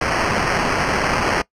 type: noise with sample-and-hold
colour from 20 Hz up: blue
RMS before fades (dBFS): -19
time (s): 0.01-1.42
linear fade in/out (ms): 5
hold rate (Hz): 3675
effects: noise-tail reverb RT60 0.1 s tail -21 dB re dry + low-pass 6000 Hz 12 dB/octave